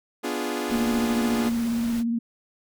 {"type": "chord", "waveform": "sawtooth", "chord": "B diminished seventh", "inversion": "none", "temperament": "equal", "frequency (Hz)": [246.9, 293.7, 349.2, 415.3], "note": ["B3", "D4", "F4", "Ab4"], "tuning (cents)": [0, 0, 0, 0], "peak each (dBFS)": -28, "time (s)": [0.23, 1.5], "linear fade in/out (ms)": 20}
{"type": "noise", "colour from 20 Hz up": "pink", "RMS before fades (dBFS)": -38, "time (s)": [0.67, 2.04], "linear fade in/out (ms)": 50}
{"type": "tone with vibrato", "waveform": "sine", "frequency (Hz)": 233.1, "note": "A#3", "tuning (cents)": 0, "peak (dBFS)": -22, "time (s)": [0.71, 2.19], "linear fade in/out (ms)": 10, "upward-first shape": "triangle", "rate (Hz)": 17, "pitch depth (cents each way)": 37}
{"effects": []}